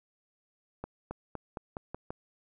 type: accelerating click train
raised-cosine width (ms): 1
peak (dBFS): -23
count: 7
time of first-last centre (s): 0.84-2.105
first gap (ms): 270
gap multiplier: 0.9
effects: none